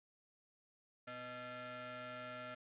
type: ring-modulated tone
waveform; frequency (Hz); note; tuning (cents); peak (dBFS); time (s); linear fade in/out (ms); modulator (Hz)
sawtooth; 371.1; F#4; +5; -39; 1.07-2.55; 10; 992
effects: resampled to 8000 Hz + 11-bit